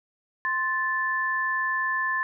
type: tone pair together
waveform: sine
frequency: 1046.5 / 1751.9 Hz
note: C6 / A6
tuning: 0 / -8 cents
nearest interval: major sixth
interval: 892 cents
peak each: -28 / -25 dBFS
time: 0.45-2.23 s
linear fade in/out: 0 ms
effects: none